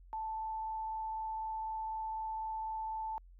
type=tone with frequency modulation; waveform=sine; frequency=880 Hz; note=A5; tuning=in tune; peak=-36 dBFS; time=0.13-3.18 s; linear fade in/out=0 ms; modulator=24 Hz; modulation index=0.25; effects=added 44 Hz sine -54 dBFS peak until 3.39 s